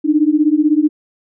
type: beating tone pair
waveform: sine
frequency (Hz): 295.3 / 311.3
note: D4 / D#4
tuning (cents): +10 / +1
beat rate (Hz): 16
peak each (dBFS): -13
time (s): 0.04-0.89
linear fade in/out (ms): 20
effects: none